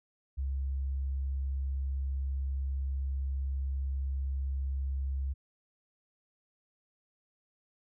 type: tone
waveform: sine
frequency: 67.6 Hz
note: C#2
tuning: 43 cents flat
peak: -30 dBFS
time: 0.37-5.34 s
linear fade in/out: 20 ms
effects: none